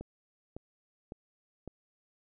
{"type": "click train", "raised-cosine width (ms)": 2, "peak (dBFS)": -28, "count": 4, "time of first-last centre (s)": [0.01, 1.677], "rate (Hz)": 1.8, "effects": []}